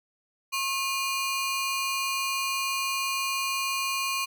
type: ring-modulated tone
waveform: sawtooth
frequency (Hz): 1760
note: A6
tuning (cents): 0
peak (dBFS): -20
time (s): 0.52-4.26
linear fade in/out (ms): 20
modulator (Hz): 677
effects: none